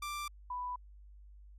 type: tone pair in turn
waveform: sawtooth / sine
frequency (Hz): 1179 / 991.4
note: D6 / B5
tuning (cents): +6 / +6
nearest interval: minor third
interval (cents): 300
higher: first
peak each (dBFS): -34 / -36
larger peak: first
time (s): 0.02-0.28 / 0.5-0.76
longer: neither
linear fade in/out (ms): 5
effects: added 50 Hz sine -52 dBFS peak until 1.58 s + resampled to 32000 Hz